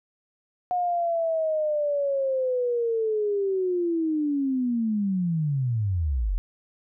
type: linear sweep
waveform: sine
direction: down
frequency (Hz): 724 to 38.89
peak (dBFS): -22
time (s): 0.71-6.38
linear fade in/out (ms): 0
effects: none